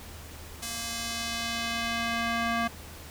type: tone with band-pass filter sweep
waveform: square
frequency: 231.8 Hz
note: A#3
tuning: 10 cents flat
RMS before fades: -31 dBFS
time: 0.62-2.68 s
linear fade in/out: 10 ms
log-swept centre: 8200 to 1400 Hz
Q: 0.82
effects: added 78 Hz sine -46 dBFS peak until 3.1 s + pink hiss -46 dBFS RMS until 3.1 s